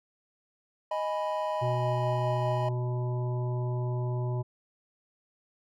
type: chord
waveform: triangle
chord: G# minor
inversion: second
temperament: equal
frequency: 622.3 / 830.6 / 987.8 Hz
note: D#5 / G#5 / B5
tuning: 0 / 0 / 0 cents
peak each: -29 / -34 / -31 dBFS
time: 0.91-2.69 s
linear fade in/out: 5 ms
type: harmonic tone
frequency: 123.47 Hz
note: B2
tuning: in tune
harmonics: 1 / 3 / 5 / 7 / 8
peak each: -28 / -38 / -42 / -45 / -46 dBFS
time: 1.61-4.43 s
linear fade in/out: 20 ms
effects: none